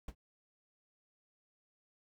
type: noise with exponential decay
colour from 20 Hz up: brown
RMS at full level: -36 dBFS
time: 0.08-0.15 s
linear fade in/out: 5 ms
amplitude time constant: 15 ms
effects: none